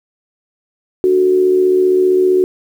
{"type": "tone with amplitude modulation", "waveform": "sine", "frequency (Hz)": 370, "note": "F#4", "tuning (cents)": 0, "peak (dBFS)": -6, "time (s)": [1.04, 2.44], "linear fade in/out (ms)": 0, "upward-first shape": "sine", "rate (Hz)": 75.3, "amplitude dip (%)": 55, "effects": ["7-bit"]}